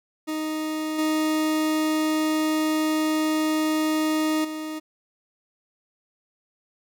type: tone with level steps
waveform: 40% pulse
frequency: 311.1 Hz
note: D#4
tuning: in tune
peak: -25 / -20 / -29 dBFS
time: 0.27-4.8 s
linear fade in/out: 20 ms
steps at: 0.98 / 4.44 s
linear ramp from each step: 10 ms
effects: none